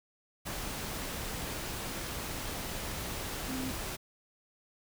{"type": "tone in noise", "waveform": "sine", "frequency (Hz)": 260, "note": "C4", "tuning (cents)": -11, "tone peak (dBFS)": -35, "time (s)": [3.48, 3.71], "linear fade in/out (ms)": 20, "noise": "pink", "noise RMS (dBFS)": -38, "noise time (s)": [0.45, 3.97], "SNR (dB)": 0, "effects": []}